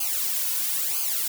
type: noise with flanger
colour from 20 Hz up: blue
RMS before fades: -26 dBFS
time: 0-1.28 s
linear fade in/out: 5 ms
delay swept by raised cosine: 0.53 to 2.53 ms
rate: 1 Hz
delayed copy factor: -0.9
effects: none